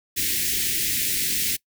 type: band-stop noise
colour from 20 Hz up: white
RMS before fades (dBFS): -24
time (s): 0.16-1.57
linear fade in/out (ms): 20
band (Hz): 400 to 1800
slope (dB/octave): 48
effects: noise-tail reverb RT60 0.1 s tail -23 dB re dry